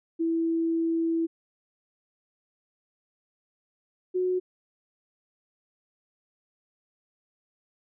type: tone pair in turn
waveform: sine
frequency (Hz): 329.6 / 366.2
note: E4 / F#4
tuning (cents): 0 / -18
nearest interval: major second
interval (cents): 182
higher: second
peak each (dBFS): -23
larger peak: neither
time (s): 0.19-1.27 / 4.14-4.4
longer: first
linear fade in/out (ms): 20
effects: none